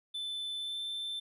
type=tone with pitch glide; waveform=triangle; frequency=3520 to 3547 Hz; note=A7 to A7; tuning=0 to +13 cents; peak=-34 dBFS; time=0.14-1.2 s; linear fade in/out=10 ms; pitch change=+13 cents; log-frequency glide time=0.58-0.81 s; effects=none